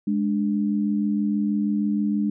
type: tone pair together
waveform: sine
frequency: 207.4 / 293.7 Hz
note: G#3 / D4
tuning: -2 / 0 cents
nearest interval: tritone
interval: 602 cents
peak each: -21 / -26 dBFS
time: 0.07-2.3 s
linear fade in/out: 5 ms
effects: none